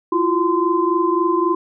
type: tone cluster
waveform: sine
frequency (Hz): 333.9 / 357.6 / 1032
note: E4 / F4 / C6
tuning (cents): +22 / +41 / -24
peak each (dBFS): -19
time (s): 0.12-1.55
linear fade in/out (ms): 5
effects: none